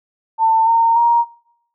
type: tone with pitch steps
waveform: sine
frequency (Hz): 895 / 917 / 939.5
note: A5 / A#5 / A#5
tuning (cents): +29 / -29 / +13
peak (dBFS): -10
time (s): 0.38-1.25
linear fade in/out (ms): 50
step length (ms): 290
effects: noise-tail reverb RT60 0.7 s tail -21 dB re dry